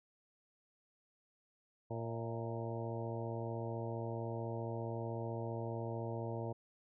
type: harmonic tone with a mistuned harmonic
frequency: 115.5 Hz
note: A#2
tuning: 16 cents flat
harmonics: 1 / 2 / 3 / 4 / 5 / 6 / 7 / 8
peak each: -41 / -48 / -46 / -46 / -47 / -49 / -53 / -51 dBFS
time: 1.9-6.53 s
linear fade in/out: 10 ms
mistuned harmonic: 6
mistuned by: -54 cents
effects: none